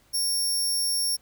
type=tone; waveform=20% pulse; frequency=5500 Hz; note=F8; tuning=27 cents flat; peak=-18 dBFS; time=0.13-1.17 s; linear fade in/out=20 ms; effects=pink hiss -61 dBFS RMS until 1.21 s